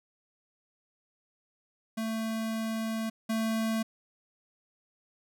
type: tone pair in turn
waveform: square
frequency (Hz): 222.8 / 222.8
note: A3 / A3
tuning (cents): +22 / +22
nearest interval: unison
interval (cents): 0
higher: neither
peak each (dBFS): -31 / -28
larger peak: second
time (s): 1.97-3.1 / 3.29-3.83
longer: first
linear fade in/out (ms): 10
effects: none